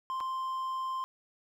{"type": "tone with dropouts", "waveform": "triangle", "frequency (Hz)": 1046.5, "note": "C6", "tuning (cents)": 0, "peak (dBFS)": -30, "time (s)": [0.1, 1.04], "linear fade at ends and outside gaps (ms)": 0, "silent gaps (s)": [0.203, 0.208], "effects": []}